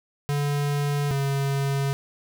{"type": "tone pair in turn", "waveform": "square", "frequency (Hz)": [144.2, 138.48], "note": ["D3", "C#3"], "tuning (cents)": [-31, -1], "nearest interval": "minor second", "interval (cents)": 70, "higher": "first", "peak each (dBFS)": -23, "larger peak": "neither", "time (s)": [[0.29, 1.11], [1.11, 1.93]], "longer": "neither", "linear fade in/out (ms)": 0, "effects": []}